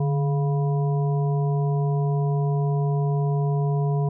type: harmonic tone with a mistuned harmonic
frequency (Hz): 140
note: C#3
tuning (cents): +18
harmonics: 1 / 3 / 5 / 7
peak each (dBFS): -20 / -30 / -34 / -37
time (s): 0-4.09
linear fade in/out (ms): 5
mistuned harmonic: 1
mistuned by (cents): +73
effects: none